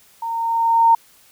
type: tone with level ramp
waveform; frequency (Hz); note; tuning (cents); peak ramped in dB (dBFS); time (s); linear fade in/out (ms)
sine; 918; A#5; -27; -23 to -8; 0.22-0.95; 5
effects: white hiss -52 dBFS RMS until 1.31 s